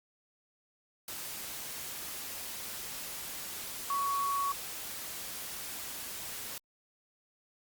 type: tone in noise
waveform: sine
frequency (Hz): 1119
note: C#6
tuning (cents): +16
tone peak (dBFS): -29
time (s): 3.9-4.52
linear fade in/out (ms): 2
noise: white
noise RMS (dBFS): -41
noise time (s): 1.08-6.58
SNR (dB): +9
effects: Opus 48 kbps